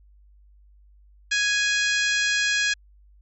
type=harmonic tone; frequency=830.6 Hz; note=G#5; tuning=in tune; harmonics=2 / 3 / 4 / 5 / 6 / 7 / 8 / 9; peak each=-23 / -27 / -29 / -31 / -33 / -34 / -35 / -36 dBFS; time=1.31-2.74 s; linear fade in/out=10 ms; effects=added 50 Hz sine -51 dBFS peak until 3.21 s